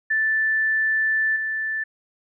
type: tone with level steps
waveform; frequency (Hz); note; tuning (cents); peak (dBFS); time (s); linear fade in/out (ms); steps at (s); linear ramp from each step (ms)
sine; 1760; A6; 0; -18 / -23; 0.1-1.84; 10; 1.36; 2
effects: none